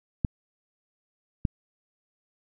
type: clicks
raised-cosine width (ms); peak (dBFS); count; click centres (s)
5; -11; 2; 0.248 / 1.452
effects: none